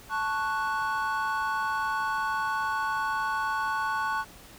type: chord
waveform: triangle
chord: F# minor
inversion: first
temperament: equal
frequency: 880 / 1108.7 / 1480 Hz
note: A5 / C#6 / F#6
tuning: 0 / 0 / 0 cents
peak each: -29 dBFS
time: 0.09-4.25 s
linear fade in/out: 50 ms
effects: pink hiss -50 dBFS RMS until 4.58 s